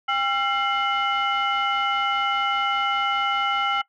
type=tone cluster; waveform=sine; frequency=799 / 1360 / 2114 / 2963 Hz; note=G5 / F6 / C7 / F#7; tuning=+33 / -46 / +17 / +2 cents; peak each=-25 / -22 / -28 / -28 dBFS; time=0.08-3.82 s; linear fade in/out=10 ms; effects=noise-tail reverb RT60 0.1 s tail -21 dB re dry + tanh soft clip ceiling -13 dBFS